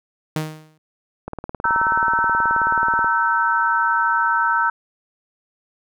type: tone with exponential decay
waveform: sawtooth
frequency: 155.8 Hz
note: D#3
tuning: 3 cents sharp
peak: -15 dBFS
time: 0.36-0.78 s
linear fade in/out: 2 ms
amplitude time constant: 90 ms
type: click train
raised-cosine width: 1 ms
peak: -15 dBFS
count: 34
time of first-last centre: 1.28-3.045 s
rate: 18.7 Hz
type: chord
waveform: sine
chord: E diminished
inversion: second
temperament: equal with one note detuned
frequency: 932.3 / 1318.5 / 1530.4 Hz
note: Bb5 / E6 / G6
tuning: 0 / 0 / -42 cents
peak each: -20 dBFS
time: 1.64-4.7 s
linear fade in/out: 5 ms
effects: none

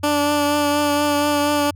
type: tone with vibrato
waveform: 15% pulse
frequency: 292.2 Hz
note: D4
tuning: 9 cents flat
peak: -10 dBFS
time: 0.03-1.71 s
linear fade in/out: 10 ms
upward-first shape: triangle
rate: 4.2 Hz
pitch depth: 20 cents each way
effects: added 92 Hz sine -36 dBFS peak until 1.75 s

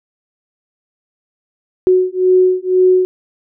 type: beating tone pair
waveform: sine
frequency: 367.9 / 369.9 Hz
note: F#4 / F#4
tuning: -10 / 0 cents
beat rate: 2 Hz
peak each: -12 dBFS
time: 1.87-3.05 s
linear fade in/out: 0 ms
effects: none

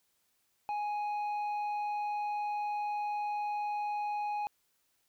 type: tone with tanh clipping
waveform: triangle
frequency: 832 Hz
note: G#5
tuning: 3 cents sharp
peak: -33 dBFS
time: 0.69-4.47 s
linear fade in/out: 0 ms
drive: 10 dB
effects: white hiss -75 dBFS RMS until 5.08 s

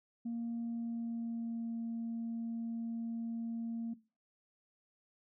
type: tone with pitch glide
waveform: sine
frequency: 233.1 to 230 Hz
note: A#3 to A#3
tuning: 0 to -23 cents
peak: -34 dBFS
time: 0.25-3.94 s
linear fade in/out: 10 ms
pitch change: -23 cents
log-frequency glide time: 0.6-1.78 s
effects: noise-tail reverb RT60 0.3 s tail -18 dB re dry + tanh soft clip ceiling -33 dBFS

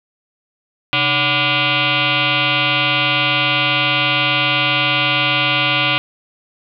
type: tone with frequency modulation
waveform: sine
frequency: 131.5 Hz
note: C3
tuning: 9 cents sharp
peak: -13 dBFS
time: 0.93-5.98 s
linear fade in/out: 0 ms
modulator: 436 Hz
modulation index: 7.7
effects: none

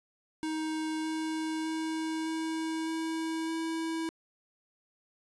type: tone with pitch steps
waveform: square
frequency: 314.4 / 316.6 / 318.8 / 321 / 323.2 / 325.5 Hz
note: D#4 / D#4 / D#4 / E4 / E4 / E4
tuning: +18 / +30 / +42 / -46 / -34 / -22 cents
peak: -32 dBFS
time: 0.43-4.09 s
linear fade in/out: 0 ms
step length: 610 ms
effects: resampled to 24000 Hz + 10-bit

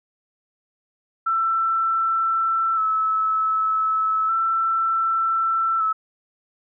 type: tone with vibrato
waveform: sine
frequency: 1318.5 Hz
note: E6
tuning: in tune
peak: -18 dBFS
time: 1.26-5.93 s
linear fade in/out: 10 ms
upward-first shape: square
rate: 0.33 Hz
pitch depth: 23 cents each way
effects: none

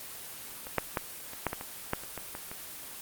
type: clicks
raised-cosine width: 0.5 ms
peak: -25 / -9 / -13 / -28 / -12 / -18 / -23 / -11 / -28 / -22 / -23 / -24 dBFS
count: 12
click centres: 0.669 / 0.783 / 0.972 / 1.334 / 1.467 / 1.531 / 1.611 / 1.934 / 2.036 / 2.177 / 2.351 / 2.515 s
effects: white hiss -43 dBFS RMS until 3.01 s + Opus 24 kbps

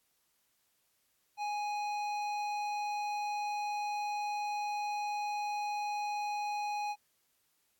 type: tone with hard clipping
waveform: sine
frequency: 830.6 Hz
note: G#5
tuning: in tune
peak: -35 dBFS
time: 1.37-6.96 s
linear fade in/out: 50 ms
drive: 12 dB
effects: white hiss -75 dBFS RMS until 7.79 s + AAC 64 kbps

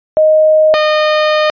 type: tone pair in turn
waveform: sine / sawtooth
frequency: 622.3 / 612.3 Hz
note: D#5 / D#5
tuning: 0 / -28 cents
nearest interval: unison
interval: 28 cents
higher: first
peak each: -5 dBFS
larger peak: neither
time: 0.17-0.74 / 0.74-1.5 s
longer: second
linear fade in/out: 0 ms
effects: resampled to 11025 Hz

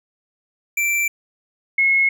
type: tone pair in turn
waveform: square / sine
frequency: 2344 / 2173 Hz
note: D7 / C#7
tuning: -4 / -35 cents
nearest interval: minor second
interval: 131 cents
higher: first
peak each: -18 / -13 dBFS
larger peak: second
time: 0.77-1.08 / 1.78-2.09 s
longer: neither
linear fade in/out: 5 ms
effects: none

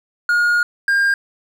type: tone pair in turn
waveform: triangle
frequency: 1431 / 1606.2 Hz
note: F6 / G6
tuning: +42 / +42 cents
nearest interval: major second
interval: 200 cents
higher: second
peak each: -11 dBFS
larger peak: neither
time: 0.29-0.63 / 0.88-1.14 s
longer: first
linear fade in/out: 2 ms
effects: none

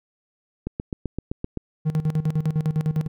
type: click train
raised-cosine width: 3 ms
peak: -14 dBFS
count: 8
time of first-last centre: 0.67-1.573 s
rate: 7.75 Hz
type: tone with tremolo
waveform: triangle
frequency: 155.56 Hz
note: D#3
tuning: in tune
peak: -16 dBFS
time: 1.85-3.08 s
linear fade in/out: 20 ms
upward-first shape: square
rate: 9.9 Hz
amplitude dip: 80%
effects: none

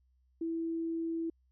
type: tone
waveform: sine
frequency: 329.6 Hz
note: E4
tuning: in tune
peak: -32 dBFS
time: 0.41-1.3 s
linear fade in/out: 5 ms
effects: added 63 Hz sine -67 dBFS peak until 1.51 s

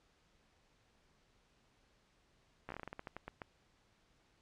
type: slowing click train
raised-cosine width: 0.5 ms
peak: -29 dBFS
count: 14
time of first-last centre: 2.69-3.418 s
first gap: 14 ms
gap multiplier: 1.21
effects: pink hiss -72 dBFS RMS until 4.41 s + low-pass 6000 Hz 12 dB/octave

